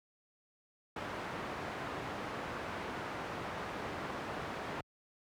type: low-pass noise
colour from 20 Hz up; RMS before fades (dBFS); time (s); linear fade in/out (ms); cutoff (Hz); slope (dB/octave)
white; -41; 0.96-4.81; 5; 1300; 12
effects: high-pass 60 Hz 12 dB/octave